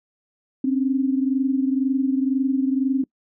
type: tone pair together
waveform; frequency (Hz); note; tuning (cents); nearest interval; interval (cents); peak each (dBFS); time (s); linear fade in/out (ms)
sine; 263 / 285; C4 / C#4; +9 / +48; minor second; 139; -19 / -24; 0.64-3.04; 5
effects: noise-tail reverb RT60 0.1 s tail -25 dB re dry